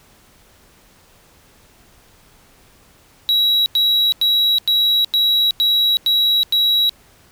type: tone bursts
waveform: triangle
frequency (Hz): 3879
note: B7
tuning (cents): -32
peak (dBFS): -11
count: 8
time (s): 3.29-6.894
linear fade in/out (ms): 0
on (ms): 370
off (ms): 92
effects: pink hiss -51 dBFS RMS until 7.31 s